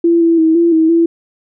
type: tone with pitch steps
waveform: sine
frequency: 338.1 / 332.9 / 321.1 / 339 / 320.7 / 334.3 Hz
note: E4 / E4 / E4 / E4 / E4 / E4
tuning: +44 / +17 / -45 / +49 / -48 / +24 cents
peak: -7 dBFS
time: 0.04-1.06 s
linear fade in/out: 5 ms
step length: 170 ms
effects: none

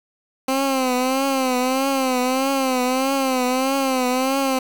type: tone with vibrato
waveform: 15% pulse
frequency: 261.6 Hz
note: C4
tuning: in tune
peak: -12 dBFS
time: 0.48-4.59 s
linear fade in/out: 5 ms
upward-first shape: triangle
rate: 1.6 Hz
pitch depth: 91 cents each way
effects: 7-bit

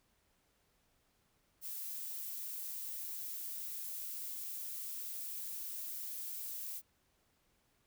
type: noise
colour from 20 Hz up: violet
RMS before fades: -43 dBFS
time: 1.61-6.82 s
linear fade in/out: 50 ms
effects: pink hiss -75 dBFS RMS until 7.86 s

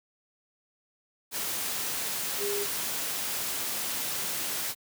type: tone in noise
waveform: sine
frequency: 406.4 Hz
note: G#4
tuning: 38 cents flat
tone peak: -30 dBFS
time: 2.38-2.67 s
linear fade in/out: 50 ms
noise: white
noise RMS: -32 dBFS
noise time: 1.31-4.75 s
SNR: -1 dB
effects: high-pass 100 Hz 12 dB/octave

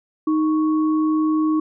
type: tone pair together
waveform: sine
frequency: 311.4 / 1109.7 Hz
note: D#4 / C#6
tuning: +2 / +2 cents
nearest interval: octave + minor seventh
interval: 2200 cents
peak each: -16 / -28 dBFS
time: 0.27-1.6 s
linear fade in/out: 5 ms
effects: none

